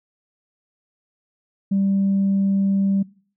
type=tone; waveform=sine; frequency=196 Hz; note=G3; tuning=in tune; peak=-15 dBFS; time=1.71-3.03 s; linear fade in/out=10 ms; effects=noise-tail reverb RT60 0.5 s tail -24 dB re dry + tanh soft clip ceiling -13 dBFS